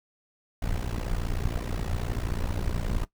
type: noise with amplitude modulation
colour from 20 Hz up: brown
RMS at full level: -25 dBFS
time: 0.62-3.05 s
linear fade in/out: 5 ms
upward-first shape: sine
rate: 58.9 Hz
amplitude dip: 90%
effects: noise-tail reverb RT60 0.1 s tail -17 dB re dry